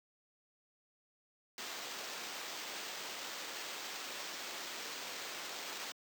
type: noise with sample-and-hold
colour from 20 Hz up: blue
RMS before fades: -44 dBFS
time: 1.58-5.92 s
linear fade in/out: 2 ms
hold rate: 11025 Hz
effects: high-pass 300 Hz 12 dB/octave